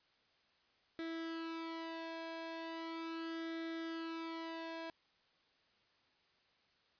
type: tone with flanger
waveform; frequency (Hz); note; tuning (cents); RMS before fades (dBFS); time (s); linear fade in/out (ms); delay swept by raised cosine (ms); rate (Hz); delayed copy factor
sawtooth; 328.2; E4; -8; -44; 0.99-4.9; 0; 0.54 to 1.21; 0.38; +0.7
effects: white hiss -73 dBFS RMS until 6.99 s + resampled to 11025 Hz